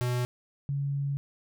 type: tone pair in turn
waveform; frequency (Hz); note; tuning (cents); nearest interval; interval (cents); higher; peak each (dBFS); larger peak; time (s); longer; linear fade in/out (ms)
square / sine; 123.47 / 140.44; B2 / C#3; 0 / +23; major second; 223; second; -27; neither; 0.01-0.25 / 0.69-1.17; second; 0
effects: none